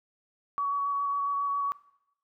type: tone with vibrato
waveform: sine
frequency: 1129 Hz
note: C#6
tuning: 31 cents sharp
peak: -26 dBFS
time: 0.58-1.72 s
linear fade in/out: 0 ms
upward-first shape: square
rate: 7.3 Hz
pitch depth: 10 cents each way
effects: noise-tail reverb RT60 0.8 s tail -19 dB re dry